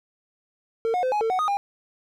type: tone with pitch steps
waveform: triangle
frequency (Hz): 454 / 724 / 513 / 838 / 449.3 / 742 / 1242 / 805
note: A#4 / F#5 / C5 / G#5 / A4 / F#5 / D#6 / G5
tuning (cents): -46 / -38 / -34 / +15 / +36 / +5 / -3 / +46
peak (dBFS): -19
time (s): 0.85-1.57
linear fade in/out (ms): 0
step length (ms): 90
effects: none